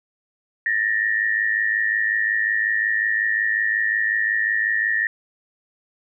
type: tone pair together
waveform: sine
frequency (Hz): 1775 / 1880.5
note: A6 / A#6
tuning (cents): +15 / +15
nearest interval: minor second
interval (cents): 100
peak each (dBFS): -21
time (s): 0.66-5.07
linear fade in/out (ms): 2
effects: none